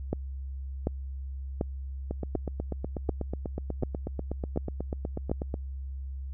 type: two click trains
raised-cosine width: 2 ms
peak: -14 / -19 dBFS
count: 8 / 29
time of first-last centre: 0.13-5.315 / 2.11-5.541 s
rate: 1.35 / 8.16 Hz
effects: added 67 Hz sine -34 dBFS peak until 6.33 s